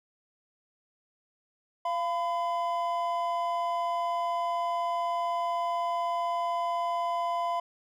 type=tone pair together; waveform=triangle; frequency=690 / 1005.9 Hz; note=F5 / B5; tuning=-21 / +31 cents; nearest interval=perfect fifth; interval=652 cents; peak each=-28 dBFS; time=1.85-7.6 s; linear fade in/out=5 ms; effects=none